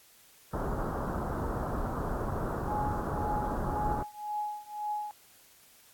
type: low-pass noise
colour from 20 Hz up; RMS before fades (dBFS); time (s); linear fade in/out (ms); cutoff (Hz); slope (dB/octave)
pink; -33; 0.53-4.03; 5; 1400; 48
type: tone with tremolo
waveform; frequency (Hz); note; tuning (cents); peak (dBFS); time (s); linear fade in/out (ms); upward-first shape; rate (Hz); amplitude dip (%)
sine; 839; G#5; +17; -29; 2.68-5.11; 0; triangle; 1.9; 95
effects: white hiss -59 dBFS RMS until 5.93 s + AAC 64 kbps